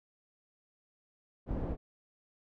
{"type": "low-pass noise", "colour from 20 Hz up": "pink", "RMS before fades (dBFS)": -35, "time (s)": [1.46, 1.77], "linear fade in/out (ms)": 50, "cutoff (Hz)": 500, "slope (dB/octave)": 12, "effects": []}